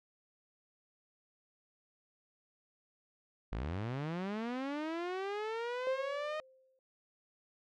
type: linear sweep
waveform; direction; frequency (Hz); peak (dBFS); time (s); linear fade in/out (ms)
sawtooth; up; 46.38 to 622.3; -32; 3.52-6.4; 0
type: tone with exponential decay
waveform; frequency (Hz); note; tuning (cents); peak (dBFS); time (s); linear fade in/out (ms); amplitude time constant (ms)
sine; 523.3; C5; 0; -33; 5.87-6.79; 1; 200
effects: low-pass 3000 Hz 12 dB/octave